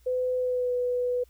sine tone with pitch glide, 505 to 493.8 Hz, B4 to B4, +39 to 0 cents, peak -24 dBFS, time 0.06-1.24 s, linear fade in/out 10 ms, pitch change -39 cents, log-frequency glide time 0.37-0.73 s, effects added 60 Hz sine -56 dBFS peak until 1.29 s + white hiss -66 dBFS RMS until 1.29 s

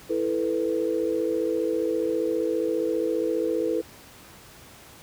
sine chord, E suspended fourth, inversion none, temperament just, 329.6 / 439.5 / 494.4 Hz, E4 / A4 / B4, 0 / -2 / +2 cents, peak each -27 dBFS, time 0.09-3.82 s, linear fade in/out 20 ms, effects pink hiss -48 dBFS RMS until 5.02 s + high-pass 60 Hz 12 dB/octave

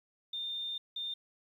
sine tone bursts at uneven times, 3616 Hz, A7, 47 cents sharp, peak -35 dBFS, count 2, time 0.33-0.78 / 0.96-1.14 s, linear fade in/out 5 ms, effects 11-bit

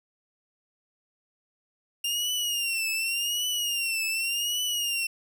sawtooth tone with vibrato, 2794 Hz, F7, in tune, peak -23 dBFS, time 2.04-5.07 s, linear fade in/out 5 ms, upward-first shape triangle, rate 0.87 Hz, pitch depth 120 cents each way, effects none

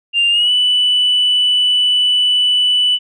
sine tone with pitch glide, 2794 to 2977 Hz, F7 to F#7, 0 to +10 cents, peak -9 dBFS, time 0.13-2.99 s, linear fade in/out 50 ms, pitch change +110 cents, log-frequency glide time 0.3-0.51 s, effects tanh soft clip ceiling -7 dBFS

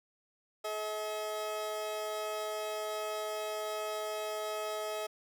30% pulse tone pair together, 427.1 / 640 Hz, G#4 / D#5, +48 / +49 cents, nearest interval perfect fifth, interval 701 cents, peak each -37 / -34 dBFS, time 0.64-5.07 s, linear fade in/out 10 ms, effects none

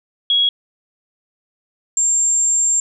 sine tone pair in turn, 3322 / 7391 Hz, G#7 / A#8, 0 / -16 cents, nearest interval octave + major second, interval 1384 cents, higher second, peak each -12 / -13 dBFS, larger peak first, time 0.3-0.49 / 1.97-2.8 s, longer second, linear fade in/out 2 ms, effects none

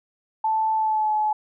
sine tone with pitch glide, 878 to 854.5 Hz, A5 to G#5, -4 to +49 cents, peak -19 dBFS, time 0.44-1.33 s, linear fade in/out 5 ms, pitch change -47 cents, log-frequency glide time 0.75-1.13 s, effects none

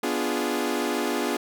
sawtooth chord, B diminished seventh, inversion none, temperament equal, 246.9 / 293.7 / 349.2 / 415.3 Hz, B3 / D4 / F4 / Ab4, 0 / 0 / 0 / 0 cents, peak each -26 dBFS, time 0.03-1.37 s, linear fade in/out 5 ms, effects none

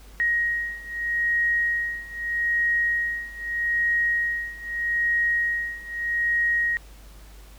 sine beating tone pair, 1883 / 1883.8 Hz, A#6 / A#6, +17 / +18 cents, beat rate 0.8 Hz, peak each -26 / -24 dBFS, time 0.2-6.77 s, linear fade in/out 0 ms, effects added 50 Hz sine -44 dBFS peak until 7.58 s + pink hiss -52 dBFS RMS until 7.58 s

